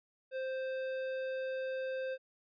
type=tone with tanh clipping; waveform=sine; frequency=523.3 Hz; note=C5; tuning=in tune; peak=-37 dBFS; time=0.31-2.18 s; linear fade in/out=50 ms; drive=14 dB; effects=resampled to 11025 Hz